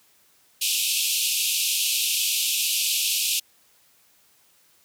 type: band-pass noise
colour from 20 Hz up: pink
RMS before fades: -24 dBFS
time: 0.61-3.4 s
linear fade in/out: 10 ms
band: 2500 to 15000 Hz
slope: 96 dB/octave
effects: white hiss -60 dBFS RMS until 4.84 s + high-pass 60 Hz 12 dB/octave